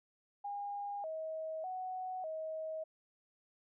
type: tone with pitch steps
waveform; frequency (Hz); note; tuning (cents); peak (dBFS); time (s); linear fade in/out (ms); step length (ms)
sine; 811 / 636 / 743 / 634; G#5 / D#5 / F#5 / D#5; -41 / +38 / +7 / +32; -38; 0.44-2.84; 10; 600
effects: none